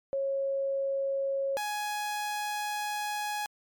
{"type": "tone pair in turn", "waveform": ["sine", "sawtooth"], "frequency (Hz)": [547, 835.4], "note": ["C#5", "G#5"], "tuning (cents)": [-23, 10], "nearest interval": "perfect fifth", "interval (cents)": 733, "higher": "second", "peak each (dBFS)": [-27, -27], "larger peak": "neither", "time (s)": [[0.13, 1.57], [1.57, 3.46]], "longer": "second", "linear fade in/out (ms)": 0, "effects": ["MP3 96 kbps"]}